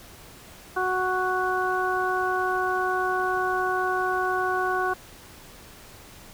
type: harmonic tone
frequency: 370 Hz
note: F#4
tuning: in tune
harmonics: 1 / 2 / 3 / 4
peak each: -28 / -28 / -28 / -28 dBFS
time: 0.76-4.94 s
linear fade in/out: 10 ms
effects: pink hiss -47 dBFS RMS until 6.33 s